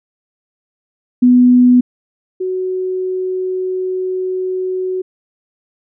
sine tone pair in turn, 247.9 / 371.4 Hz, B3 / F#4, +7 / +7 cents, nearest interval perfect fifth, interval 700 cents, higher second, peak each -5 / -16 dBFS, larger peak first, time 1.22-1.81 / 2.4-5.02 s, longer second, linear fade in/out 10 ms, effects none

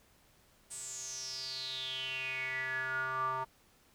square tone with band-pass filter sweep, 130.81 Hz, C3, in tune, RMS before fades -38 dBFS, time 0.7-3.45 s, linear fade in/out 20 ms, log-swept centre 8500 to 1000 Hz, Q 9.3, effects pink hiss -66 dBFS RMS until 3.94 s

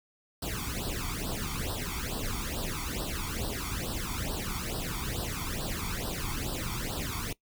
pink noise with flanger, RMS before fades -34 dBFS, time 0.42-7.33 s, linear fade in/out 5 ms, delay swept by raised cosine 0.22 to 0.9 ms, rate 2.3 Hz, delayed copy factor +1, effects noise-tail reverb RT60 0.1 s tail -21 dB re dry

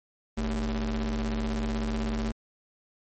45% pulse ring-modulated tone, 86 Hz, F2, 26 cents flat, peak -24 dBFS, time 0.37-2.32 s, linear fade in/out 10 ms, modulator 137 Hz, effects MP3 32 kbps

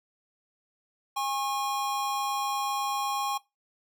square tone pair together, 816.1 / 1088 Hz, G#5 / C#6, -31 / -33 cents, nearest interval perfect fourth, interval 498 cents, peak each -31 / -32 dBFS, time 1.16-3.38 s, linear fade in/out 10 ms, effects noise-tail reverb RT60 0.2 s tail -19 dB re dry

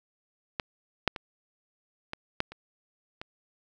clicks, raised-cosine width 0.3 ms, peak -13 / -6 / -20 / -18 / -10 / -27 / -22 dBFS, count 7, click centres 0.598 / 1.077 / 1.162 / 2.134 / 2.404 / 2.52 / 3.215 s, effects none

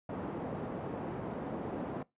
pink band-pass noise, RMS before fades -39 dBFS, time 0.09-2.03 s, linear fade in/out 5 ms, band 160 to 740 Hz, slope 12 dB/octave, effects noise-tail reverb RT60 0.2 s tail -22 dB re dry + resampled to 8000 Hz

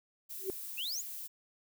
violet noise, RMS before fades -43 dBFS, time 0.29-1.28 s, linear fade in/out 20 ms
sine tone with exponential growth, 382.9 Hz, G4, 41 cents flat, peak -28 dBFS, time 0.38-0.5 s, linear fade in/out 0 ms, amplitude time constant 25 ms
sine exponential sweep, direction up, 2500 to 7459 Hz, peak -35 dBFS, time 0.77-1.02 s, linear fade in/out 20 ms
effects none

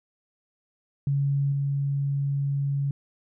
sine tone with level steps, 140.1 Hz, C#3, 19 cents sharp, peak -21 / -23 dBFS, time 1.07-2.91 s, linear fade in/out 2 ms, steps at 1.52 s, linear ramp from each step 2 ms, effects none

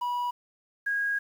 triangle / sine tone pair in turn, 975 / 1639.7 Hz, B5 / G#6, -23 / -23 cents, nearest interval major sixth, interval 900 cents, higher second, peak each -25 dBFS, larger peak neither, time 0.01-0.31 / 0.86-1.19 s, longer second, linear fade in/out 10 ms, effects 9-bit

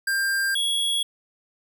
square tone pair in turn, 1592 / 3339 Hz, G6 / G#7, +26 / +9 cents, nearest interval octave + minor second, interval 1283 cents, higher second, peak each -22 dBFS, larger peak neither, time 0.07-0.55 / 0.55-1.03 s, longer neither, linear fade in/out 5 ms, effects none

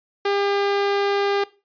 sawtooth tone, 401.4 Hz, G4, 41 cents sharp, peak -15 dBFS, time 0.25-1.44 s, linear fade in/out 5 ms, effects noise-tail reverb RT60 0.3 s tail -19 dB re dry + resampled to 11025 Hz

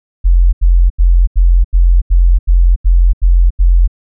sine tone bursts, 43.65 Hz, F1, in tune, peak -4 dBFS, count 10, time 0.24-3.878 s, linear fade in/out 20 ms, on 290 ms, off 82 ms, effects none

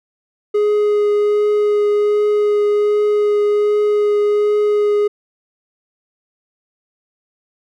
triangle tone with vibrato, 416.3 Hz, G#4, 4 cents sharp, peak -10 dBFS, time 0.54-5.08 s, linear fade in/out 10 ms, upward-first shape triangle, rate 1.3 Hz, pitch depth 10 cents each way, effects none

